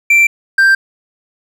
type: tone pair in turn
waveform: triangle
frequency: 2349 / 1576.4 Hz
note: D7 / G6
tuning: 0 / +9 cents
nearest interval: perfect fifth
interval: 691 cents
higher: first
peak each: -4 dBFS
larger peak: neither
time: 0.1-0.27 / 0.58-0.75 s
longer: neither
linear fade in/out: 5 ms
effects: none